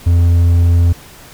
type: tone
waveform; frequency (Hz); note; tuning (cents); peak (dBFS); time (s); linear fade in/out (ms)
triangle; 85.8; F2; -30; -5; 0.06-0.93; 10
effects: pink hiss -38 dBFS RMS until 1.33 s